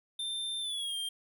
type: tone with pitch glide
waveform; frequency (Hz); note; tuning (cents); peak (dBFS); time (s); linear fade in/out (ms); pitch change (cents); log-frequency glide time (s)
square; 3581 to 3190; A7 to G7; +30 to +30; -34; 0.19-1.09; 5; -200; 0.6-0.96
effects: none